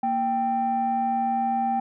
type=tone pair together; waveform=sine; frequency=233.1 / 784 Hz; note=A#3 / G5; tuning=0 / 0 cents; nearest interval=octave + major sixth; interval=2100 cents; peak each=-27 / -21 dBFS; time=0.03-1.8 s; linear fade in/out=5 ms; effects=tanh soft clip ceiling -17 dBFS